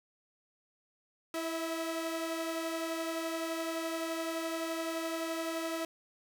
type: tone pair together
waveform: sawtooth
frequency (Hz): 329.6 / 647.5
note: E4 / E5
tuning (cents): 0 / -31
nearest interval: octave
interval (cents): 1169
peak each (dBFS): -32 / -34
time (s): 1.34-5.85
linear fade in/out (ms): 2
effects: none